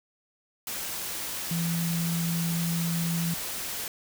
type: tone in noise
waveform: sine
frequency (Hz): 168.3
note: E3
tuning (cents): +36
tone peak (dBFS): -26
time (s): 1.51-3.34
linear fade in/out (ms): 2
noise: white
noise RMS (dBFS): -34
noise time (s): 0.67-3.88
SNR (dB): +5
effects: none